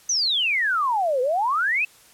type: exponential two-way sweep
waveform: sine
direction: down then up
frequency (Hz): 6272 to 486.4 to 2678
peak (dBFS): -19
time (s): 0.09-1.85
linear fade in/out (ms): 5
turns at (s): 1.21
effects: white hiss -52 dBFS RMS until 2.13 s + low-pass 12000 Hz 12 dB/octave